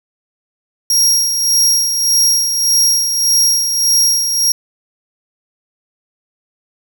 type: tone with tremolo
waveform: sawtooth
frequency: 5610 Hz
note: F8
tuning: 7 cents sharp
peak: -6 dBFS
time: 0.9-4.52 s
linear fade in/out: 2 ms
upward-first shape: sine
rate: 1.7 Hz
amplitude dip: 50%
effects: 7-bit